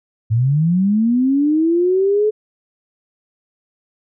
sine linear sweep, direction up, 106.2 to 432.8 Hz, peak -12 dBFS, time 0.3-2.31 s, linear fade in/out 20 ms, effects none

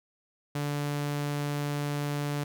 sawtooth tone, 145.3 Hz, D3, 18 cents flat, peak -25 dBFS, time 0.55-2.44 s, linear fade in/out 5 ms, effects none

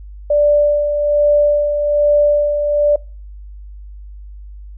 sine tone with tremolo, 587.3 Hz, D5, in tune, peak -8 dBFS, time 0.3-2.96 s, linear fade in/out 5 ms, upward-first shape sine, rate 1.2 Hz, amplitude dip 50%, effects noise-tail reverb RT60 0.4 s tail -26 dB re dry + added 50 Hz sine -31 dBFS peak until 4.77 s

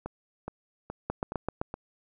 two click trains, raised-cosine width 1 ms, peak -21 / -15 dBFS, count 5 / 5, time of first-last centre 0.06-1.741 / 1.1-1.615 s, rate 2.38 / 7.77 Hz, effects none

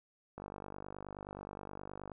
click train, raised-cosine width 1 ms, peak -30 dBFS, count 87, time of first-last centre 0.38-2.117 s, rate 49.5 Hz, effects none

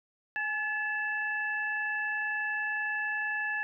sine tone cluster, 839 / 1717 / 2648 Hz, G#5 / A6 / E7, +17 / -43 / +7 cents, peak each -39 / -30 / -39 dBFS, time 0.36-3.63 s, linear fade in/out 0 ms, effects none

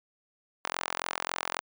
sawtooth tone with high-pass filter, 43.65 Hz, F1, in tune, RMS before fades -35 dBFS, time 0.64-1.61 s, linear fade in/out 10 ms, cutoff 960 Hz, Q 1.2, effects none

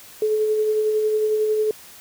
sine tone with tremolo, 430 Hz, A4, 40 cents flat, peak -16 dBFS, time 0.22-1.71 s, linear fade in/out 2 ms, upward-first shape sine, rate 11 Hz, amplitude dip 30%, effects white hiss -44 dBFS RMS until 2 s

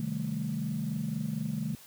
sine chord, A half-diminished seventh, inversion first, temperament equal, 130.81 / 155.56 / 196 / 220 Hz, C3 / Eb3 / G3 / A3, 0 / 0 / 0 / 0 cents, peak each -38 / -34 / -36 / -34 dBFS, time 0-1.75 s, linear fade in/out 2 ms, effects tanh soft clip ceiling -22 dBFS + white hiss -53 dBFS RMS until 1.86 s

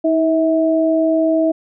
sine tone pair together, 319.1 / 647.7 Hz, D#4 / E5, +44 / -31 cents, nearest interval octave, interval 1225 cents, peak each -15 dBFS, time 0.04-1.52 s, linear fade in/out 10 ms, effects none

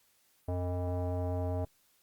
square tone with low-pass filter, 89.5 Hz, F2, 43 cents sharp, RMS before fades -33 dBFS, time 0.48-1.65 s, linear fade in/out 5 ms, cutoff 690 Hz, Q 3.7, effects white hiss -69 dBFS RMS until 2.02 s + Opus 48 kbps

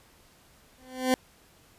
20% pulse tone with exponential growth, 256.7 Hz, C4, 33 cents flat, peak -14 dBFS, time 0.78-1.14 s, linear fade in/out 0 ms, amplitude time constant 77 ms, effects pink hiss -59 dBFS RMS until 1.78 s + resampled to 32000 Hz

